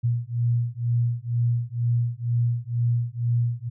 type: beating tone pair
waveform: sine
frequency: 118 / 120.1 Hz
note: A#2 / B2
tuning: +22 / -48 cents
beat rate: 2.1 Hz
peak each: -24 dBFS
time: 0.03-3.7 s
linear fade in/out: 20 ms
effects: none